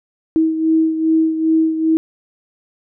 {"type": "beating tone pair", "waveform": "sine", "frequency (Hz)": [320, 322.5], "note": ["D#4", "E4"], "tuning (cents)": [49, -38], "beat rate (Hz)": 2.5, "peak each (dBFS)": [-13, -20], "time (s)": [0.36, 1.97], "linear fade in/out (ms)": 0, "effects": []}